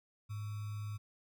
sine tone with sample-and-hold, 104.7 Hz, G#2, 15 cents sharp, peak -38 dBFS, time 0.29-0.98 s, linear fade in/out 20 ms, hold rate 1225 Hz, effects none

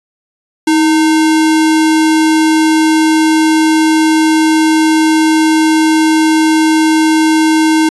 sine tone with sample-and-hold, 316.8 Hz, D#4, 31 cents sharp, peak -6 dBFS, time 0.67-7.89 s, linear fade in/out 5 ms, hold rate 1225 Hz, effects resampled to 24000 Hz

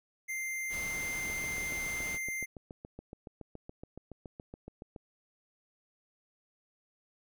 square tone, 2093 Hz, C7, in tune, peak -35 dBFS, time 0.28-2.46 s, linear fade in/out 20 ms
pink noise, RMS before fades -44 dBFS, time 0.69-2.19 s, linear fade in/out 50 ms
click train, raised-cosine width 2 ms, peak -31 dBFS, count 27, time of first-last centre 1.3-4.962 s, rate 7.1 Hz
effects none

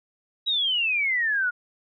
sine exponential sweep, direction down, 3900 to 1416 Hz, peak -21 dBFS, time 0.46-1.51 s, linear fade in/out 20 ms, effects none

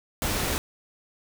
pink noise, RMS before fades -27 dBFS, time 0.22-0.58 s, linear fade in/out 0 ms, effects none

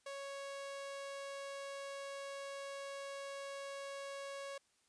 sawtooth tone, 554.4 Hz, C#5, in tune, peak -40 dBFS, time 0.06-4.58 s, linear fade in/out 5 ms, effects white hiss -75 dBFS RMS until 4.88 s + resampled to 22050 Hz

